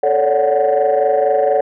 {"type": "chord", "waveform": "sine", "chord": "D major seventh", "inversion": "second", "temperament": "equal with one note detuned", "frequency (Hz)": [440, 554.4, 578.6, 740], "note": ["A4", "C#5", "D5", "F#5"], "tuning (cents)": [0, 0, -26, 0], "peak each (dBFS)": -16, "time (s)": [0.03, 1.61], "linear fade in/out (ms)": 5, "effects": ["tanh soft clip ceiling -6 dBFS"]}